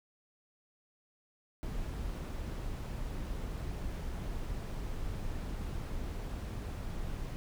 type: noise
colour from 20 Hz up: brown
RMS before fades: -38 dBFS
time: 1.63-7.36 s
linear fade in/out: 0 ms
effects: none